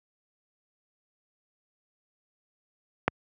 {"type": "click", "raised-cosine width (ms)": 0.5, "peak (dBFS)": -6, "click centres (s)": 3.08, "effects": ["high-pass 80 Hz 12 dB/octave"]}